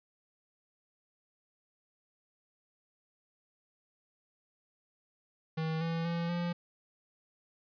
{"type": "tone with pitch steps", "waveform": "square", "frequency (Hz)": [159.8, 165.5, 169.4, 173.4], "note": ["D#3", "E3", "E3", "F3"], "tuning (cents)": [47, 7, 48, -12], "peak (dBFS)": -32, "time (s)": [5.57, 6.53], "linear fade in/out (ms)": 10, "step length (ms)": 240, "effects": ["resampled to 11025 Hz"]}